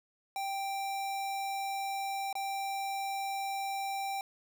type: tone with dropouts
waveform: square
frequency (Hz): 785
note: G5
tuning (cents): +2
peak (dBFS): -34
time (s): 0.36-4.21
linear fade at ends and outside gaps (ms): 1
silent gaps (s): 2.328-2.353
effects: none